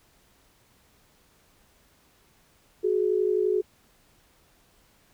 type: tone pair together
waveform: sine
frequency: 370 / 421.7 Hz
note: F#4 / G#4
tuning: 0 / +26 cents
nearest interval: major second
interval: 226 cents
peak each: -24 dBFS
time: 2.83-3.62 s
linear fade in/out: 20 ms
effects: pink hiss -62 dBFS RMS until 5.13 s